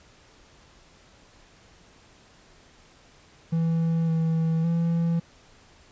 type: tone with pitch steps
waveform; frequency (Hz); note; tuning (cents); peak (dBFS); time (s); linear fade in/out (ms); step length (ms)
triangle; 164.7 / 162.5 / 167.7; E3 / E3 / E3; -1 / -24 / +30; -19; 3.52-5.2; 10; 560
effects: pink hiss -55 dBFS RMS until 5.91 s + resampled to 16000 Hz